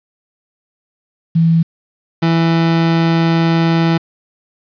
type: tone pair in turn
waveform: sine / 30% pulse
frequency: 164.81 / 165.4 Hz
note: E3 / E3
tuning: 0 / +6 cents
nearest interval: unison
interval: 6 cents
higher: second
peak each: -8 dBFS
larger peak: neither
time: 1.35-1.63 / 2.22-3.98 s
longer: second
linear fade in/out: 10 ms
effects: resampled to 11025 Hz + 7-bit